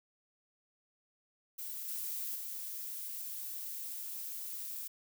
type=noise with level steps; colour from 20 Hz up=violet; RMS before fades=-42 / -39 / -42 dBFS; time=1.58-4.88 s; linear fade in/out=10 ms; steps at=1.88 / 2.35 s; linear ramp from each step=10 ms; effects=none